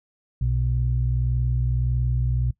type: tone pair together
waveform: sine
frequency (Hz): 61.74 / 123.41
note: B1 / B2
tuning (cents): 0 / -1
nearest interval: octave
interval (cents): 1199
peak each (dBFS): -22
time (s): 0.41-2.51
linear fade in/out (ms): 5
effects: noise-tail reverb RT60 0.1 s tail -20 dB re dry + tanh soft clip ceiling -12 dBFS